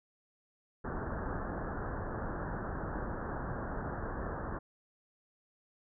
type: low-pass noise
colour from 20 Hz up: pink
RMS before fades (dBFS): -38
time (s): 0.84-4.59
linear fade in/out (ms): 10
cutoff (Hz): 1700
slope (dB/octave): 96
effects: none